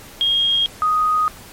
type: tone pair in turn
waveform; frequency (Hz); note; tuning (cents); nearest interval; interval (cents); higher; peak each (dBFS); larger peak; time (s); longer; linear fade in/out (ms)
sine; 3251 / 1246.9; G#7 / D#6; -38 / +3; octave + perfect fourth; 1659; first; -14; neither; 0.21-0.66 / 0.82-1.28; second; 0
effects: pink hiss -40 dBFS RMS until 1.52 s + MP3 64 kbps